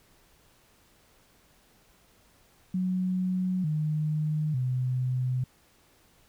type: tone with pitch steps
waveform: sine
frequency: 184.3 / 153.2 / 127.34 Hz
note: F#3 / D#3 / C3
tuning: -7 / -27 / -47 cents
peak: -25 dBFS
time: 2.74-5.44 s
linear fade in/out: 5 ms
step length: 900 ms
effects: pink hiss -62 dBFS RMS until 6.28 s